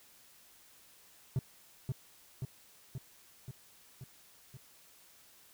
triangle tone with echo, 129.2 Hz, C3, 21 cents flat, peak -26 dBFS, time 1.36-1.39 s, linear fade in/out 2 ms, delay 530 ms, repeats 6, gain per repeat -3 dB, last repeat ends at 4.57 s, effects white hiss -61 dBFS RMS until 5.53 s

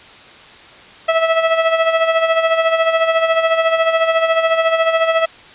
sawtooth tone with tremolo, 653 Hz, E5, 17 cents flat, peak -6 dBFS, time 1.08-5.26 s, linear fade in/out 10 ms, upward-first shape sine, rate 14 Hz, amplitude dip 60%, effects white hiss -40 dBFS RMS until 5.54 s + resampled to 8000 Hz

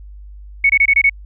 sine tone bursts, 2217 Hz, C#7, in tune, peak -8 dBFS, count 6, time 0.64-1.096 s, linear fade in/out 5 ms, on 56 ms, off 24 ms, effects added 50 Hz sine -33 dBFS peak until 1.25 s

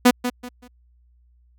sawtooth tone with echo, 246.9 Hz, B3, in tune, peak -6 dBFS, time 0.05-0.11 s, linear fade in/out 10 ms, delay 190 ms, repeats 3, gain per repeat -11 dB, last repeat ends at 0.68 s, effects added 60 Hz sine -54 dBFS peak until 1.58 s

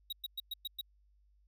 square tone bursts, 3816 Hz, A#7, 40 cents sharp, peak -37 dBFS, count 6, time 0.1-0.812 s, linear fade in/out 5 ms, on 27 ms, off 110 ms, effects added 50 Hz sine -65 dBFS peak until 1.47 s

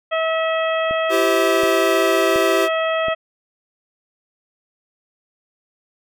harmonic tone, 646 Hz, E5, 35 cents flat, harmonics 1 / 2 / 3 / 4 / 5, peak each -19 / -24 / -27 / -29 / -31 dBFS, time 0.11-3.15 s, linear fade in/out 20 ms
click train, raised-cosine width 2 ms, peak -18 dBFS, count 4, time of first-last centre 0.91-3.084 s, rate 1.38 Hz
square chord, C major, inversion first, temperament equal with one note detuned, 337.3 / 392 / 523.3 Hz, E4 / G4 / C5, +40 / 0 / 0 cents, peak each -23 / -20 / -25 dBFS, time 1.09-2.69 s, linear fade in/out 50 ms
effects none

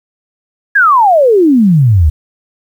sine exponential sweep, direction down, 1697 to 70.7 Hz, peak -4 dBFS, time 0.75-2.1 s, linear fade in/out 10 ms, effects 7-bit

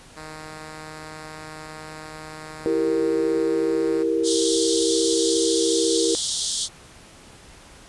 5% pulse tone, 155.56 Hz, D#3, in tune, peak -25 dBFS, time 0.16-4.04 s, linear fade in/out 20 ms
sine chord, E diminished, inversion none, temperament equal, 329.6 / 392 / 466.2 Hz, E4 / G4 / Bb4, 0 / 0 / 0 cents, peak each -23 / -26 / -22 dBFS, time 2.66-6.15 s, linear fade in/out 0 ms
pink band-pass noise, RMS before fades -26 dBFS, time 4.23-6.69 s, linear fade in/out 50 ms, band 3200 to 9700 Hz, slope 96 dB/octave
effects pink hiss -47 dBFS RMS until 7.88 s + resampled to 24000 Hz

